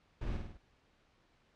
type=noise with echo; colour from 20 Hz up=brown; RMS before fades=-38 dBFS; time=0.21-0.37 s; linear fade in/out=5 ms; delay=51 ms; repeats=4; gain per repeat=-4 dB; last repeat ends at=0.574 s; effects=pink hiss -70 dBFS RMS until 1.55 s + low-pass 4000 Hz 12 dB/octave

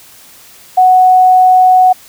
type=tone; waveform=sine; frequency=740 Hz; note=F#5; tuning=in tune; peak=-3 dBFS; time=0.77-1.93 s; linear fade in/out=10 ms; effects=white hiss -39 dBFS RMS until 2.08 s

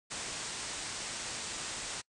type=low-pass noise; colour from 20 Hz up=white; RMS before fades=-40 dBFS; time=0.1-2.02 s; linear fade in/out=20 ms; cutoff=9000 Hz; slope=96 dB/octave; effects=noise-tail reverb RT60 0.1 s tail -25 dB re dry

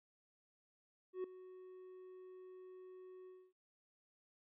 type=tone with ADSR envelope; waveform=triangle; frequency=370 Hz; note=F#4; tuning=in tune; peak=-35 dBFS; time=1.13-3.53 s; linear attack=110 ms; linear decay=4 ms; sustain=-16 dB; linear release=260 ms; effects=resampled to 8000 Hz

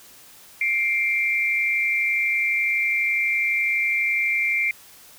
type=tone pair together; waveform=sine; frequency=2113 / 2345 Hz; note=C7 / D7; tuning=+16 / -3 cents; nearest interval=major second; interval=181 cents; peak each=-22 dBFS; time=0.61-4.71 s; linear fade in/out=2 ms; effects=white hiss -48 dBFS RMS until 5.18 s

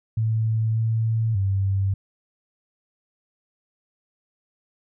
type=tone with pitch steps; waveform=sine; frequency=111.1 / 112.4 / 97.4 Hz; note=A2 / A2 / G2; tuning=+17 / +37 / -11 cents; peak=-19 dBFS; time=0.17-1.94 s; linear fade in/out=5 ms; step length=590 ms; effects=none

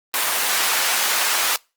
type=high-pass noise; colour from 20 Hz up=pink; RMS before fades=-20 dBFS; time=0.14-1.56 s; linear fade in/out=0 ms; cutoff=970 Hz; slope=12 dB/octave; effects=noise-tail reverb RT60 0.3 s tail -26 dB re dry + Opus 24 kbps

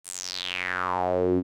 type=tone with band-pass filter sweep; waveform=sawtooth; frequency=91 Hz; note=F#2; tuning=28 cents flat; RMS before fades=-27 dBFS; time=0.04-1.43 s; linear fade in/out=50 ms; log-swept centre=9800 to 270 Hz; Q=5; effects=none

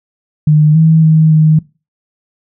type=tone with pitch steps; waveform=sine; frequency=152.1 / 160.3 / 157.9 / 156 Hz; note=D#3 / E3 / D#3 / D#3; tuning=-39 / -48 / +26 / +5 cents; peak=-4 dBFS; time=0.47-1.59 s; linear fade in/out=5 ms; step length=280 ms; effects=noise-tail reverb RT60 0.3 s tail -22 dB re dry

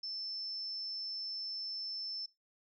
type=tone; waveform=sine; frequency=5300 Hz; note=E8; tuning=9 cents sharp; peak=-38 dBFS; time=0.03-2.26 s; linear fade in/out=5 ms; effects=noise-tail reverb RT60 0.2 s tail -21 dB re dry

